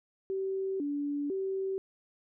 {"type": "tone with vibrato", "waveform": "sine", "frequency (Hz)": 332.9, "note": "E4", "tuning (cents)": 17, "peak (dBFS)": -30, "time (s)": [0.3, 1.78], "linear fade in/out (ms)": 0, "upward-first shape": "square", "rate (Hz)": 1, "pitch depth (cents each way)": 250, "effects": []}